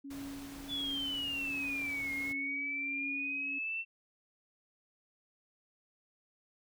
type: tone with tremolo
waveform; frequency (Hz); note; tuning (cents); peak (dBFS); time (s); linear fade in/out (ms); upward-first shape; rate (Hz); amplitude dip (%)
sine; 277.9; C#4; +4; -40; 0.04-3.59; 10; triangle; 1.4; 55
type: noise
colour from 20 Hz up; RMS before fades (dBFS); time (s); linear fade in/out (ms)
pink; -50; 0.1-2.33; 10
type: exponential two-way sweep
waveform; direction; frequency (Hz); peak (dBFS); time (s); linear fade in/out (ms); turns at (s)
sine; down then up; 3477 to 2135 to 2698; -34; 0.68-3.85; 50; 2.13
effects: none